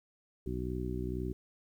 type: harmonic tone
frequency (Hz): 62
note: B1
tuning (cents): +7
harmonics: 1 / 2 / 3 / 4 / 5 / 6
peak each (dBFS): -38 / -40 / -42 / -43 / -42 / -40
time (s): 0.46-1.33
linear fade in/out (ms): 5
effects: 11-bit